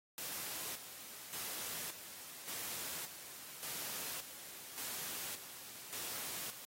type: noise with tremolo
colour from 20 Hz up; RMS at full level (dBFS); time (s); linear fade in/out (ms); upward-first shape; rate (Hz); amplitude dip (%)
white; -43; 0.18-6.65; 0; square; 0.87; 60
effects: high-pass 100 Hz 12 dB/octave + AAC 48 kbps